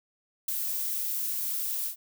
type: noise with ADSR envelope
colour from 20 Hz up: violet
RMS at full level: -27 dBFS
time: 0.48-1.96 s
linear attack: 6 ms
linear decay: 7 ms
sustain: -4 dB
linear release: 96 ms
effects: none